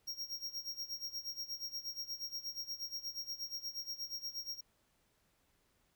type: tone with tremolo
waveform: square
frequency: 5588 Hz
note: F8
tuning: in tune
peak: -38 dBFS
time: 0.07-4.61 s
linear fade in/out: 10 ms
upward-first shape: sine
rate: 8.4 Hz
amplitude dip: 85%
effects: pink hiss -75 dBFS RMS until 5.95 s